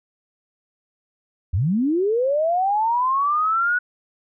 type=linear sweep; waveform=sine; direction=up; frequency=73.5 to 1480 Hz; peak=-17 dBFS; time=1.53-3.79 s; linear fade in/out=10 ms; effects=none